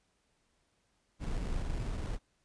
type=noise with sample-and-hold; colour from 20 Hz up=brown; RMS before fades=-35 dBFS; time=1.19-2.19 s; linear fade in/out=50 ms; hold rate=2450 Hz; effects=pink hiss -75 dBFS RMS until 2.44 s + resampled to 22050 Hz